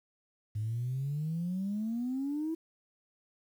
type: exponential sweep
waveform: sine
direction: up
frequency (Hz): 103.83 to 329.6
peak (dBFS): -30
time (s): 0.55-2.55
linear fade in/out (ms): 10
effects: tanh soft clip ceiling -27 dBFS + 10-bit